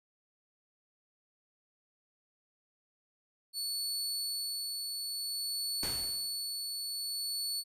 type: tone with tremolo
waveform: sawtooth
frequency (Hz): 4435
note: C#8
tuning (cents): 0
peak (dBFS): -30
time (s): 3.53-7.64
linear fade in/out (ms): 50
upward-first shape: sine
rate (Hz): 0.55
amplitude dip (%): 30
type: noise with exponential decay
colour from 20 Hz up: pink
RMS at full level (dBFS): -37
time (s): 5.83-6.43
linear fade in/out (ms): 0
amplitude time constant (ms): 130
effects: resampled to 32000 Hz